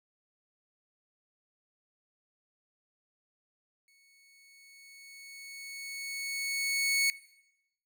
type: tone with exponential growth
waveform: sawtooth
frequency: 2212 Hz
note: C#7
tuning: 4 cents flat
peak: -20 dBFS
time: 3.88-7.1 s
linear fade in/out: 1 ms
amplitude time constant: 700 ms
effects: noise-tail reverb RT60 0.9 s tail -19 dB re dry